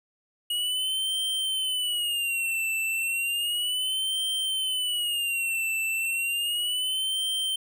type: tone with vibrato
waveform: square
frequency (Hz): 2888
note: F#7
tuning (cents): -43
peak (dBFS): -26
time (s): 0.5-7.56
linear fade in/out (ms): 5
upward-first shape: sine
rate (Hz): 0.33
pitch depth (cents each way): 140
effects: none